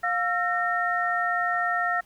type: tone cluster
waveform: sine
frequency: 708 / 1349 / 1840 Hz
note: F5 / E6 / A#6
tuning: +23 / +40 / -23 cents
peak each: -27 dBFS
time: 0.03-2.01 s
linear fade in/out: 10 ms
effects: pink hiss -59 dBFS RMS until 2.05 s